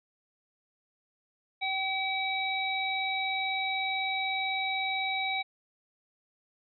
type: harmonic tone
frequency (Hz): 766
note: G5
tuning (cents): -40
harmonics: 1 / 3 / 5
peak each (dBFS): -33 / -31 / -35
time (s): 1.61-5.43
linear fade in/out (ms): 20
effects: none